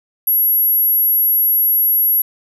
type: tone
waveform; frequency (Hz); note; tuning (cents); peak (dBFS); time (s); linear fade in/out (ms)
sine; 11590; F#9; -37; -11; 0.27-2.22; 5
effects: none